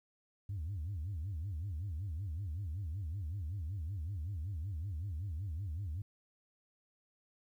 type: tone with vibrato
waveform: sine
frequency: 88 Hz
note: F2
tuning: 14 cents sharp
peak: -35 dBFS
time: 0.49-6.02 s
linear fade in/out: 5 ms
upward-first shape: sine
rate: 5.3 Hz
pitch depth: 290 cents each way
effects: tanh soft clip ceiling -34 dBFS + 12-bit